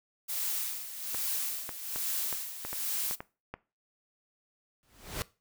blue noise with tremolo, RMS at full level -32 dBFS, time 0.28-3.16 s, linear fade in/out 20 ms, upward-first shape sine, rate 1.2 Hz, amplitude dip 70%
clicks, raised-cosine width 0.5 ms, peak -23 dBFS, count 9, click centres 1.147 / 1.692 / 1.96 / 2.327 / 2.65 / 2.73 / 3.111 / 3.205 / 3.54 s
pink noise with exponential growth, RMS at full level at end -32 dBFS, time 4.83-5.22 s, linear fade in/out 0 ms, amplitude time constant 83 ms
effects noise-tail reverb RT60 0.3 s tail -19 dB re dry

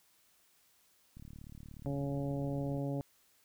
click train, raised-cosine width 5 ms, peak -38 dBFS, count 60, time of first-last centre 1.17-2.773 s, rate 36.8 Hz
harmonic tone, 140 Hz, C#3, 18 cents sharp, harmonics 1 / 2 / 3 / 4 / 5 / 6, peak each -36 / -38 / -45 / -42 / -49 / -54 dBFS, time 1.86-3.01 s, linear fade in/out 0 ms
effects white hiss -69 dBFS RMS until 3.44 s

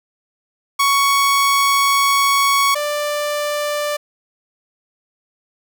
sawtooth tone pair in turn, 1114 / 590.1 Hz, C#6 / D5, +8 / +8 cents, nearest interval major seventh, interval 1100 cents, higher first, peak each -9 / -15 dBFS, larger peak first, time 0.79-2.75 / 2.75-3.97 s, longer first, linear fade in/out 10 ms, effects none

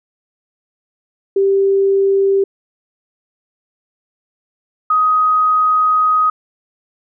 sine tone pair in turn, 392 / 1254.6 Hz, G4 / D#6, 0 / +14 cents, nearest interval octave + minor sixth, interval 2014 cents, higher second, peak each -10 dBFS, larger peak neither, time 1.36-2.44 / 4.9-6.3 s, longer second, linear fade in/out 5 ms, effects none

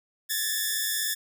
5% pulse tone pair together, 1700 / 1796.2 Hz, G#6 / A6, +40 / +35 cents, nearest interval minor second, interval 95 cents, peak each -18 dBFS, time 0.29-1.15 s, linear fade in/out 20 ms, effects none

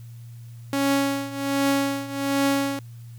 sawtooth tone with tremolo, 277.2 Hz, C#4, in tune, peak -14 dBFS, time 0.73-2.79 s, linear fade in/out 0 ms, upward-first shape triangle, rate 1.3 Hz, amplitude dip 85%, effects added 117 Hz sine -38 dBFS peak until 3.18 s + white hiss -58 dBFS RMS until 3.18 s

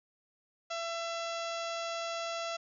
harmonic tone, 671 Hz, E5, 31 cents sharp, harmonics 1 / 2 / 3 / 4 / 5 / 6 / 7 / 8 / 9 / 10, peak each -37 / -40 / -48 / -45 / -46 / -49 / -50 / -50 / -53 / -52 dBFS, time 0.7-2.57 s, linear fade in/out 10 ms, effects none

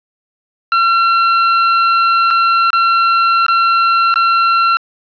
40% pulse tone with dropouts, 1360 Hz, F6, 46 cents flat, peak -8 dBFS, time 0.72-4.77 s, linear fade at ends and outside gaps 1 ms, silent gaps 2.305-2.309 / 2.704-2.731 / 3.465-3.483 / 4.141-4.158 s, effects resampled to 11025 Hz + 7-bit

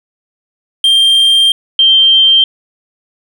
triangle / sine tone pair in turn, 3179 / 3148 Hz, G7 / G7, +24 / +7 cents, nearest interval unison, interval 17 cents, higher first, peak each -4 dBFS, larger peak neither, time 0.84-1.52 / 1.79-2.44 s, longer first, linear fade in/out 2 ms, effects none

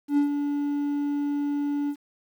triangle tone with ADSR envelope, 288.2 Hz, D4, 33 cents flat, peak -15 dBFS, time 0.08-1.96 s, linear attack 93 ms, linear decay 110 ms, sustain -7 dB, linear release 68 ms, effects 9-bit

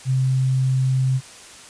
sine tone, 130.9 Hz, C3, 1 cent sharp, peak -16 dBFS, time 0.05-1.21 s, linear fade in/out 50 ms, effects white hiss -42 dBFS RMS until 1.69 s + resampled to 22050 Hz

